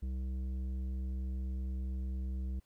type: tone with tanh clipping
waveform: sine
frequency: 64.6 Hz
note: C2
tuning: 21 cents flat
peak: -36 dBFS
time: 0.02-2.6 s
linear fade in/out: 10 ms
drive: 10 dB
effects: pink hiss -75 dBFS RMS until 2.65 s